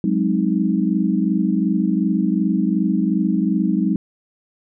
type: chord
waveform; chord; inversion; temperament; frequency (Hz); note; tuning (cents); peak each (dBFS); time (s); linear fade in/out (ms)
sine; Ab dominant seventh; third; equal with one note detuned; 185 / 207.7 / 261.6 / 313.3; Gb3 / Ab3 / C4 / Eb4; 0 / 0 / 0 / +12; -20 / -20 / -24 / -22; 0.04-3.96; 2
effects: none